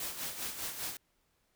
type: noise with tremolo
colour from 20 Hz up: white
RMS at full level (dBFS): -37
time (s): 0-0.97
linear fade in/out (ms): 2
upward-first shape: sine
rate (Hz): 5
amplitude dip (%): 60
effects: pink hiss -75 dBFS RMS until 1.55 s